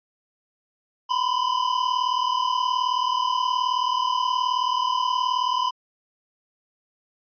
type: tone pair together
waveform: square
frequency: 983 / 1021.8 Hz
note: B5 / C6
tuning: -8 / -41 cents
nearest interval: minor second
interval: 67 cents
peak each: -25 / -24 dBFS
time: 1.09-5.71 s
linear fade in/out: 20 ms
effects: resampled to 11025 Hz